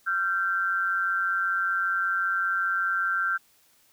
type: tone pair together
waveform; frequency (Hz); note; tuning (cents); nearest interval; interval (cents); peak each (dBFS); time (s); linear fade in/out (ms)
sine; 1373.8 / 1559; F6 / G6; -29 / -10; major second; 219; -26; 0.06-3.38; 20
effects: white hiss -62 dBFS RMS until 3.92 s